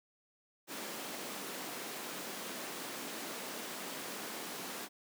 pink high-pass noise, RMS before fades -43 dBFS, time 0.67-4.89 s, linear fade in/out 50 ms, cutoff 210 Hz, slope 24 dB/octave, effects none

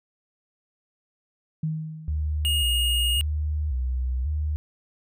sine tone with exponential decay, 157.2 Hz, D#3, 18 cents sharp, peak -22 dBFS, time 1.63-2.65 s, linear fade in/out 5 ms, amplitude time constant 220 ms
sine tone with vibrato, 69.3 Hz, C#2, in tune, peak -23 dBFS, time 2.08-4.56 s, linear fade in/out 0 ms, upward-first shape square, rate 0.92 Hz, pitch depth 150 cents each way
square tone, 2858 Hz, F7, 39 cents sharp, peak -23 dBFS, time 2.45-3.21 s, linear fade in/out 0 ms
effects none

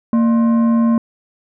sine tone with frequency modulation, 229.9 Hz, A#3, 24 cents flat, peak -9 dBFS, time 0.13-0.98 s, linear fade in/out 2 ms, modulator 829 Hz, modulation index 0.31, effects tanh soft clip ceiling -8 dBFS

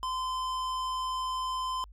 sine tone with hard clipping, 1029 Hz, C6, 29 cents flat, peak -32 dBFS, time 0.03-1.84 s, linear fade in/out 0 ms, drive 13 dB, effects added 50 Hz sine -48 dBFS peak until 1.92 s

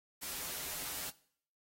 white noise with comb filter, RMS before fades -41 dBFS, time 0.21-1.11 s, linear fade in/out 20 ms, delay 9 ms, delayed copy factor -0.65, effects noise-tail reverb RT60 0.6 s tail -20 dB re dry + AAC 48 kbps

